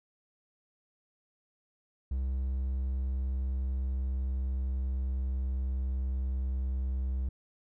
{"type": "tone with pitch glide", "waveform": "triangle", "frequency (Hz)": [65.41, 64.96], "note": ["C2", "C2"], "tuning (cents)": [0, -12], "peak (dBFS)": -27, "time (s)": [2.11, 7.29], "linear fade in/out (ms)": 5, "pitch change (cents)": -12, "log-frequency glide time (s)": [2.29, 6.92], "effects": []}